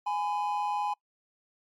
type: tone pair together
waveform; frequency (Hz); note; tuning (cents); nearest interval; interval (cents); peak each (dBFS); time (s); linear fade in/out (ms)
triangle; 830.6 / 1006; G#5 / B5; 0 / +32; minor third; 332; -27 / -31; 0.06-0.94; 10
effects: noise-tail reverb RT60 0.1 s tail -23 dB re dry + MP3 96 kbps